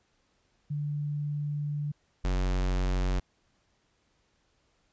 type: tone pair in turn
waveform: sine / square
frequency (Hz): 146.83 / 46.06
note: D3 / F#1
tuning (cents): 0 / -7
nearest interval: octave + minor sixth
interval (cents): 2007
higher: first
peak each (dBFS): -29 / -26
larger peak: second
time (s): 0.7-1.92 / 2.24-3.2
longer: first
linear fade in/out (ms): 10
effects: pink hiss -71 dBFS RMS until 4.92 s + resampled to 16000 Hz